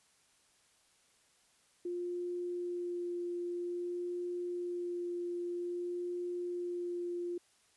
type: tone with vibrato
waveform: sine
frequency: 351.4 Hz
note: F4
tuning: 11 cents sharp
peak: -35 dBFS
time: 1.85-7.38 s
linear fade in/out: 5 ms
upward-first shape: sine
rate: 0.51 Hz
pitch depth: 9 cents each way
effects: white hiss -69 dBFS RMS until 7.76 s + resampled to 24000 Hz